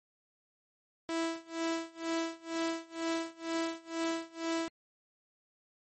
sawtooth tone with tremolo, 329.4 Hz, E4, 1 cent flat, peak -26 dBFS, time 1.09-4.68 s, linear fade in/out 0 ms, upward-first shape sine, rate 2.1 Hz, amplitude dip 95%, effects MP3 32 kbps

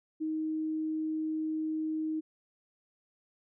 sine tone, 313.7 Hz, D#4, 14 cents sharp, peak -30 dBFS, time 0.2-2.21 s, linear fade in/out 20 ms, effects none

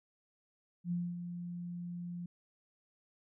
sine tone with ADSR envelope, 174.61 Hz, F3, in tune, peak -31 dBFS, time 0.84-2.26 s, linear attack 74 ms, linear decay 240 ms, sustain -8 dB, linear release 4 ms, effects none

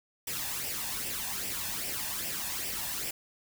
white noise with flanger, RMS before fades -35 dBFS, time 0.27-3.11 s, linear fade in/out 5 ms, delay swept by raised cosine 0.37 to 1.17 ms, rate 2.5 Hz, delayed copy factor +0.6, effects none

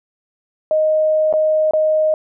sine tone with dropouts, 622 Hz, D#5, 1 cent flat, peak -12 dBFS, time 0.71-2.14 s, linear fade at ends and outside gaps 1 ms, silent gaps 1.327-1.337 / 1.71-1.735 s, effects none

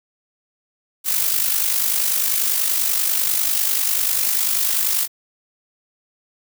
blue noise with amplitude modulation, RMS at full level -17 dBFS, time 1.04-5.08 s, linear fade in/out 50 ms, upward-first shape sine, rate 50.2 Hz, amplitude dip 55%, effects none

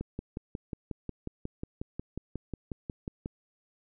click train, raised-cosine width 3 ms, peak -22 dBFS, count 19, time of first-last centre 0.01-3.259 s, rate 5.54 Hz, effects none

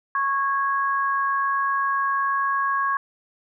sine tone pair together, 1103 / 1650.2 Hz, C#6 / G#6, -9 / -12 cents, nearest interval perfect fifth, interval 697 cents, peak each -21 / -26 dBFS, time 0.15-2.97 s, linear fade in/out 2 ms, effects none

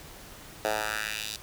10% pulse tone with high-pass filter sweep, 107.5 Hz, A2, 40 cents flat, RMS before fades -32 dBFS, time 0.65-1.36 s, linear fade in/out 0 ms, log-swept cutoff 600 to 4300 Hz, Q 1.7, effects pink hiss -47 dBFS RMS until 1.42 s

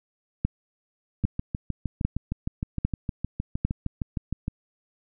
two click trains, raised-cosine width 5 ms, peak -15 / -10 dBFS, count 22 / 5, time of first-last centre 1.24-4.481 / 0.45-3.65 s, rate 6.48 / 1.25 Hz, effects none

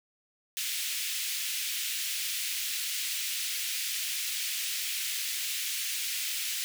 pink high-pass noise, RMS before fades -33 dBFS, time 0.57-6.64 s, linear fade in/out 0 ms, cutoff 2300 Hz, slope 24 dB/octave, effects none

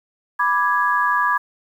sine chord, G# diminished, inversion first, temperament equal, 987.8 / 1174.7 / 1661.2 Hz, B5 / D6 / G#6, 0 / 0 / 0 cents, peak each -20 dBFS, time 0.39-1.38 s, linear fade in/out 10 ms, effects 8-bit

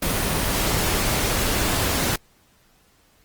pink noise, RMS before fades -22 dBFS, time 0.02-2.16 s, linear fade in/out 5 ms, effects pink hiss -59 dBFS RMS until 3.24 s + Opus 24 kbps

